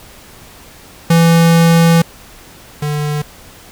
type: tone pair in turn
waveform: square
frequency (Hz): 166.8 / 148.6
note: E3 / D3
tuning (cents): +21 / +21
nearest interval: major second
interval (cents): 200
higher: first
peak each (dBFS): -7 / -16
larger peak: first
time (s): 1.1-2.02 / 2.82-3.22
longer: first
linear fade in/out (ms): 5
effects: pink hiss -39 dBFS RMS until 3.71 s